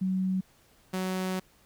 sine / sawtooth tone pair in turn, 187.6 / 186.3 Hz, F#3 / F#3, +24 / +12 cents, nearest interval unison, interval 12 cents, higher first, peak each -25 / -25 dBFS, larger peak neither, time 0.01-0.41 / 0.93-1.4 s, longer second, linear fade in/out 10 ms, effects pink hiss -62 dBFS RMS until 1.65 s

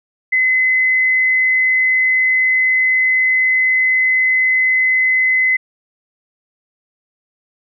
sine tone, 2036 Hz, C7, 48 cents flat, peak -11 dBFS, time 0.32-5.57 s, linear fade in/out 10 ms, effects none

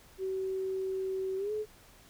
sine tone with pitch glide, 380.3 to 426.9 Hz, F#4 to G#4, +48 to +48 cents, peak -31 dBFS, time 0.18-1.66 s, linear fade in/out 50 ms, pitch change +200 cents, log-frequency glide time 1.37-1.52 s, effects pink hiss -58 dBFS RMS until 2.09 s

